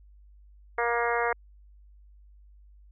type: harmonic tone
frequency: 236.2 Hz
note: A#3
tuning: 23 cents sharp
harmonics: 2 / 3 / 4 / 5 / 6 / 7 / 8 / 9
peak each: -29 / -31 / -32 / -33 / -34 / -34 / -35 / -36 dBFS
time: 0.78-1.33 s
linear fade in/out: 5 ms
effects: added 50 Hz sine -51 dBFS peak until 2.91 s